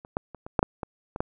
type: clicks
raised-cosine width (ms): 1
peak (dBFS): -28 / -12 / -26 / -24 / -6 / -6 / -17 / -19 / -11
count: 9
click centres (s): 0.049 / 0.169 / 0.347 / 0.465 / 0.592 / 0.629 / 0.832 / 1.161 / 1.205
effects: none